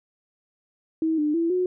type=tone with pitch steps; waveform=sine; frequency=320.8 / 299.6 / 333.8 / 364.3 Hz; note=E4 / D4 / E4 / F#4; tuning=-47 / +35 / +22 / -27 cents; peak=-20 dBFS; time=1.02-1.66 s; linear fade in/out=2 ms; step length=160 ms; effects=none